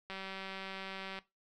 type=click train; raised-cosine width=0.3 ms; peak=-27 dBFS; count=210; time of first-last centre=0.1-1.189 s; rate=192 Hz; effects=noise-tail reverb RT60 0.2 s tail -17 dB re dry